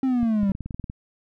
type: exponential sweep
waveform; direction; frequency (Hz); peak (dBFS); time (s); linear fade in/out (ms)
triangle; down; 269.1 to 191.3; -17; 0.03-0.52; 2
type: clicks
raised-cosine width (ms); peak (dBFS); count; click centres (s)
5; -20; 11; 0.23 / 0.432 / 0.496 / 0.551 / 0.607 / 0.66 / 0.708 / 0.745 / 0.797 / 0.842 / 0.899
effects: none